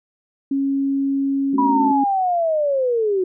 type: tone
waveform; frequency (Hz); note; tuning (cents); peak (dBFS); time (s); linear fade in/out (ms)
sine; 274.8; C#4; -15; -17; 0.51-2.04; 5
type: chord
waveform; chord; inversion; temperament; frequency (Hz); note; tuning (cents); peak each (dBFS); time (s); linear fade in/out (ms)
sine; B minor seventh; third; equal with one note detuned; 216.8 / 246.9 / 293.7 / 370; A3 / B3 / D4 / F#4; -25 / 0 / 0 / 0; -26 / -30 / -28 / -30; 1.53-1.92; 5
type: linear sweep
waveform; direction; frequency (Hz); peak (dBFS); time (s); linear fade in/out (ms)
sine; down; 987.8 to 360.1; -16; 1.58-3.24; 5
effects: none